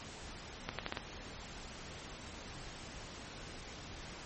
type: accelerating click train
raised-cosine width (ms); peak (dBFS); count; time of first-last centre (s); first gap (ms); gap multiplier
0.3; -19; 5; 0.69-0.972; 97; 0.79
effects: pink hiss -48 dBFS RMS until 4.25 s + MP3 32 kbps